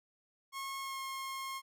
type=tone with pitch glide; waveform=sawtooth; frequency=1087 to 1073.9 Hz; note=C#6 to C6; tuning=-34 to +45 cents; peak=-35 dBFS; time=0.52-1.62 s; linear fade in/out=50 ms; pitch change=-21 cents; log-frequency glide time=0.8-1 s; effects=none